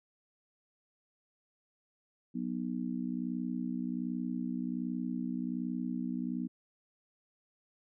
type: harmonic tone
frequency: 61.3 Hz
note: B1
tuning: 12 cents flat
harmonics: 3 / 4 / 5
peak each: -38 / -35 / -41 dBFS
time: 2.34-6.48 s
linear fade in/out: 20 ms
effects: none